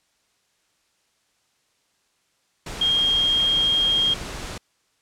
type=tone in noise; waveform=sine; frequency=3230 Hz; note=G#7; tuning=49 cents flat; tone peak=-17 dBFS; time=2.81-4.14 s; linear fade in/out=5 ms; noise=pink; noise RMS=-33 dBFS; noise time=2.66-4.58 s; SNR=+13 dB; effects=white hiss -67 dBFS RMS until 5.01 s + low-pass 8000 Hz 12 dB/octave